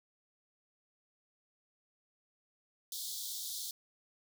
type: high-pass noise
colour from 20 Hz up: pink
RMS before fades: -41 dBFS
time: 2.92-3.71 s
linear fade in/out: 2 ms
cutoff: 3400 Hz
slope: 96 dB/octave
effects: none